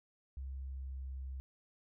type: tone with pitch glide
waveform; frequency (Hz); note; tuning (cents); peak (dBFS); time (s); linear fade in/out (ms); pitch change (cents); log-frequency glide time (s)
sine; 66.7 to 66.05; C2 to C2; +34 to +17; -40; 0.37-1.4; 0; -17; 0.6-1.05
effects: none